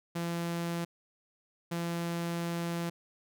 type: tone bursts at uneven times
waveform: sawtooth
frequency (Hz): 170.1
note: F3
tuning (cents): -45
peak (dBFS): -28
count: 2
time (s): 0.15-0.85 / 1.71-2.9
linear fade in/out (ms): 10
effects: none